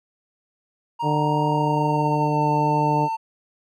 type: tone with pitch glide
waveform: triangle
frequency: 937 to 897.8 Hz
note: A#5 to A5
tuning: +9 to +35 cents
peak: -21 dBFS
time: 0.99-3.17 s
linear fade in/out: 20 ms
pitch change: -74 cents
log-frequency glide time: 1.47-2.44 s
type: harmonic tone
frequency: 149.6 Hz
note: D3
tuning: 32 cents sharp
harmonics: 1 / 2 / 3 / 4 / 5 / 6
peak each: -23 / -26 / -28 / -29 / -30 / -31 dBFS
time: 1.02-3.09 s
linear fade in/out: 50 ms
effects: none